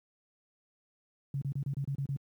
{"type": "tone bursts", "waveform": "sine", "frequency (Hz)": 138.59, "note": "C#3", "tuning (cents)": 0, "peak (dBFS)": -30, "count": 8, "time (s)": [1.34, 2.164], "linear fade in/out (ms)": 2, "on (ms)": 75, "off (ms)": 32, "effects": ["high-pass 80 Hz 12 dB/octave", "11-bit"]}